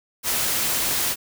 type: noise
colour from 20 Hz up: white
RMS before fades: -23 dBFS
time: 0.23-1.16 s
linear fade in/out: 50 ms
effects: none